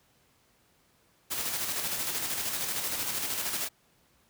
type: noise with tremolo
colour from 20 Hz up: white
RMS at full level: -31 dBFS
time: 1.3-3.69 s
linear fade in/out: 20 ms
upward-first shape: square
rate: 13 Hz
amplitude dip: 35%
effects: pink hiss -66 dBFS RMS until 4.29 s + high-pass 60 Hz 12 dB/octave